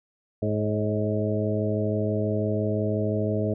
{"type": "harmonic tone with a mistuned harmonic", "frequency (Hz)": 105.9, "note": "G#2", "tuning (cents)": 34, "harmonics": [1, 2, 3, 4, 5, 6], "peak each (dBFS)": [-27, -29, -32, -30, -33, -31], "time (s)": [0.42, 3.54], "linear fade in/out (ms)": 5, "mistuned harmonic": 5, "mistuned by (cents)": 43, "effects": []}